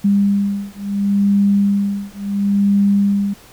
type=beating tone pair; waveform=sine; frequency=200.2 / 200.92 Hz; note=G3 / G3; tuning=+37 / +43 cents; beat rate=0.72 Hz; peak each=-16 dBFS; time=0.04-3.34 s; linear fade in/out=10 ms; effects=pink hiss -44 dBFS RMS until 3.52 s